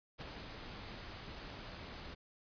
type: noise with ADSR envelope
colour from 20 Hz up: pink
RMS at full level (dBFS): -44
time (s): 0.18-2.15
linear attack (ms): 33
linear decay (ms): 15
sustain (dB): -4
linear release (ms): 16
effects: resampled to 11025 Hz